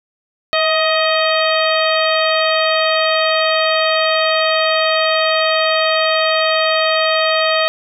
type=harmonic tone with a mistuned harmonic; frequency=627 Hz; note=D#5; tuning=13 cents sharp; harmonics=1 / 2 / 3 / 4 / 5 / 6 / 7; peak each=-16 / -19 / -21 / -22 / -23 / -24 / -24 dBFS; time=0.53-7.68 s; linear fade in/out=0 ms; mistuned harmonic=1; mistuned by=+33 cents; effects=none